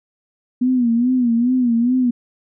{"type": "tone with vibrato", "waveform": "sine", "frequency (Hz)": 243.3, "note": "B3", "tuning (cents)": -26, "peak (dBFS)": -13, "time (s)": [0.61, 2.11], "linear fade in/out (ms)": 10, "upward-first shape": "sine", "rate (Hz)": 2.4, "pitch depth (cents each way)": 98, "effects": []}